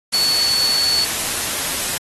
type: tone in noise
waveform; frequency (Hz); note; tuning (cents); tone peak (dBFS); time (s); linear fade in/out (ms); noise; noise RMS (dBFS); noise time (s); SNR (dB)
sine; 4435; C#8; 0; -15; 0.13-1.05; 10; white; -22; 0.12-1.98; +4
effects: AAC 32 kbps